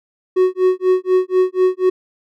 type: tone with tremolo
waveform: triangle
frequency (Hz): 370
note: F#4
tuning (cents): 0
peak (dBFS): -7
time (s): 0.36-1.9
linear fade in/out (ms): 10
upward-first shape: sine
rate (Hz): 4.1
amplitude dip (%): 100
effects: none